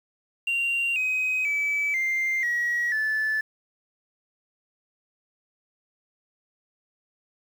sine tone with pitch steps, 2766 / 2522 / 2299 / 2096 / 1911.2 / 1742.5 Hz, F7 / D#7 / D7 / C7 / A#6 / A6, -17 / +23 / -37 / +2 / +43 / -17 cents, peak -21 dBFS, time 0.47-3.41 s, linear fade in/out 5 ms, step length 490 ms, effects tanh soft clip ceiling -20 dBFS + 8-bit

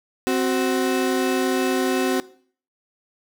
35% pulse tone pair together, 261.6 / 373.3 Hz, C4 / F#4, 0 / +15 cents, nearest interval tritone, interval 615 cents, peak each -20 dBFS, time 0.27-2.2 s, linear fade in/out 0 ms, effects noise-tail reverb RT60 0.5 s tail -19 dB re dry

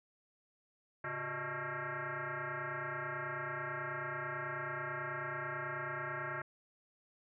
sine tone with frequency modulation, 138.59 Hz, C#3, in tune, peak -37 dBFS, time 1.04-6.42 s, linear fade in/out 5 ms, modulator 248 Hz, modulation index 7.3, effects none

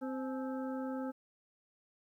harmonic tone with a mistuned harmonic, 261.6 Hz, C4, in tune, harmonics 1 / 2 / 3 / 5 / 6, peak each -37 / -42 / -47 / -50 / -55 dBFS, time 0.01-1.12 s, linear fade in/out 20 ms, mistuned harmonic 3, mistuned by +140 cents, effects 12-bit

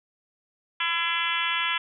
harmonic tone with a mistuned harmonic, 336.1 Hz, E4, 34 cents sharp, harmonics 3 / 4 / 5 / 6 / 7 / 8 / 9 / 10, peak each -32 / -32 / -32 / -32 / -32 / -32 / -32 / -32 dBFS, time 0.8-1.78 s, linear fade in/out 5 ms, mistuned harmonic 6, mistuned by +26 cents, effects none

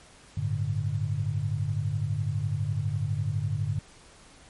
sine chord, G suspended second, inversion none, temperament equal with one note detuned, 98 / 110 / 145.73 Hz, G2 / A2 / D3, 0 / 0 / -13 cents, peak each -30 dBFS, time 0.37-3.79 s, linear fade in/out 5 ms, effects pink hiss -53 dBFS RMS until 4.49 s + MP3 48 kbps

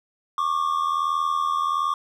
triangle tone pair together, 1102.7 / 1184 Hz, C#6 / D6, -9 / +14 cents, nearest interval minor second, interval 123 cents, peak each -22 dBFS, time 0.38-1.94 s, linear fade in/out 2 ms, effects none

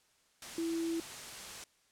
sine tone in noise, 331 Hz, E4, 7 cents sharp, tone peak -32 dBFS, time 0.58-1 s, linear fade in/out 2 ms, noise white, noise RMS -45 dBFS, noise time 0.42-1.64 s, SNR +10 dB, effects white hiss -70 dBFS RMS until 1.91 s + low-pass 9000 Hz 12 dB/octave

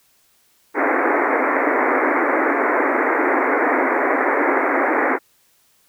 pink band-pass noise, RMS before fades -18 dBFS, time 0.74-5.19 s, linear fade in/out 50 ms, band 260 to 2200 Hz, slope 96 dB/octave, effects white hiss -59 dBFS RMS until 5.88 s

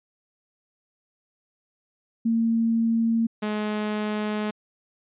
sine / sawtooth tone pair in turn, 228.2 / 211.6 Hz, A#3 / G#3, -37 / +33 cents, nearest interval minor second, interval 130 cents, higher first, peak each -19 / -21 dBFS, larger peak first, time 2.25-3.27 / 3.42-4.51 s, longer second, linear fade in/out 10 ms, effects resampled to 8000 Hz

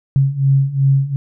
sine beating tone pair, 135.2 / 137.9 Hz, C#3 / C#3, -43 / -9 cents, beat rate 2.7 Hz, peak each -16 / -13 dBFS, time 0.16-1.16 s, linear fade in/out 0 ms, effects none

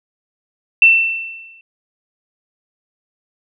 sine tone with exponential decay, 2683 Hz, E7, 30 cents sharp, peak -3 dBFS, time 0.82-1.61 s, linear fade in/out 2 ms, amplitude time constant 170 ms, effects none

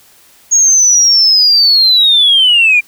sine linear sweep, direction down, 6645 to 2365 Hz, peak -4 dBFS, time 0.51-2.81 s, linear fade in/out 20 ms, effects tanh soft clip ceiling 0 dBFS + white hiss -45 dBFS RMS until 2.87 s

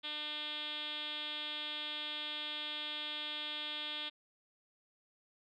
5% pulse tone with low-pass filter, 300 Hz, D4, 37 cents sharp, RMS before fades -41 dBFS, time 0.03-4.1 s, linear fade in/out 20 ms, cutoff 3500 Hz, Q 9.2, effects none

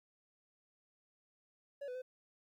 triangle tone with pitch steps, 565 / 499.5 / 510 Hz, C#5 / B4 / C5, +33 / +20 / -44 cents, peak -39 dBFS, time 1.81-2.02 s, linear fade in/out 10 ms, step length 70 ms, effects 13-bit

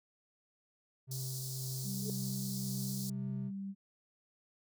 triangle tone with tremolo, 131 Hz, C3, 2 cents sharp, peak -36 dBFS, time 1.07-3.52 s, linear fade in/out 50 ms, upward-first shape sine, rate 1.9 Hz, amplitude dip 25%
pink high-pass noise, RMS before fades -44 dBFS, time 1.11-3.1 s, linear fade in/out 5 ms, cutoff 4300 Hz, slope 48 dB/octave
sine tone, 196 Hz, G3, in tune, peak -38 dBFS, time 1.83-3.75 s, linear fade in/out 50 ms
sine tone with exponential growth, 425.1 Hz, G#4, 40 cents sharp, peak -36 dBFS, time 1.96-2.1 s, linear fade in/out 1 ms, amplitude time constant 29 ms
effects none

